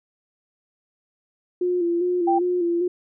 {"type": "tone with vibrato", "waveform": "sine", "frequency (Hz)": 350.3, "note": "F4", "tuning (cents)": 5, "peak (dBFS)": -19, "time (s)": [1.61, 2.88], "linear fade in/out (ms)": 5, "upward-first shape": "square", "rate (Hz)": 2.5, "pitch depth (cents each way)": 39}
{"type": "tone", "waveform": "sine", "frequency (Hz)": 784, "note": "G5", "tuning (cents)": 0, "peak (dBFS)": -18, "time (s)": [2.27, 2.39], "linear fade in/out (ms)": 10}
{"effects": []}